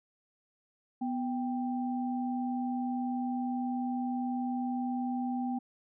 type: tone pair together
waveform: sine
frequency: 247.6 / 786 Hz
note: B3 / G5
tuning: +5 / +4 cents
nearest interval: octave + minor sixth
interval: 1999 cents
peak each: -31 / -37 dBFS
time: 1.01-5.59 s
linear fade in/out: 10 ms
effects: none